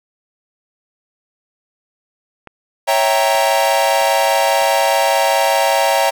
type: clicks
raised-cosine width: 0.5 ms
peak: -20 dBFS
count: 4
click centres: 2.473 / 3.35 / 4.015 / 4.62 s
type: chord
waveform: 45% pulse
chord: C# diminished seventh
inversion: none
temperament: equal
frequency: 554.4 / 659.3 / 784 / 932.3 Hz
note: C#5 / E5 / G5 / Bb5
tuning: 0 / 0 / 0 / 0 cents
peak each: -18 dBFS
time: 2.87-6.11 s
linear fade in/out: 20 ms
effects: none